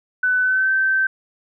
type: tone with pitch glide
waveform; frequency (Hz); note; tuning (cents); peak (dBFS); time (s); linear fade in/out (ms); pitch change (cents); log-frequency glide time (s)
sine; 1500 to 1550.2; F#6 to G6; +23 to -20; -15; 0.23-1.07; 5; +57; 0.4-0.71
effects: none